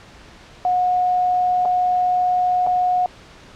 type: tone with dropouts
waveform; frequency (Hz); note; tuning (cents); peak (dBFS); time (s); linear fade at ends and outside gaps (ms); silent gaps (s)
sine; 726; F#5; -33; -15; 0.65-3.06; 1; 1.652-1.656 / 2.666-2.671
effects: pink hiss -44 dBFS RMS until 3.55 s + low-pass 5000 Hz 12 dB/octave